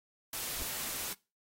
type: noise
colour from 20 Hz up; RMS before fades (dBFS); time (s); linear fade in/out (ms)
white; -38; 0.33-1.13; 2
type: noise with exponential growth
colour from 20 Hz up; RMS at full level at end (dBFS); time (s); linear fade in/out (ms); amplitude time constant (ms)
brown; -36; 0.49-0.63; 5; 29
effects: noise-tail reverb RT60 0.3 s tail -23 dB re dry + AAC 48 kbps